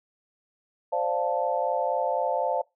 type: chord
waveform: sine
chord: D minor seventh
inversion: third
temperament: equal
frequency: 523.3 / 587.3 / 698.5 / 880 Hz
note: C5 / D5 / F5 / A5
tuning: 0 / 0 / 0 / 0 cents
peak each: -29 dBFS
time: 0.92-2.62 s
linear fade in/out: 10 ms
effects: noise-tail reverb RT60 0.2 s tail -23 dB re dry